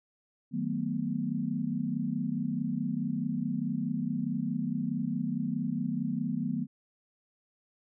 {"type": "chord", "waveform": "sine", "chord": "B dominant seventh", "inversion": "first", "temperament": "just", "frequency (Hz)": [154.34, 185.21, 222.2, 246.9], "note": ["D#3", "F#3", "A3", "B3"], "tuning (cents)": [-14, 2, 17, 0], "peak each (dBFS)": [-36, -35, -34, -33], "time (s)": [0.51, 6.67], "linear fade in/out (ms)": 50, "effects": []}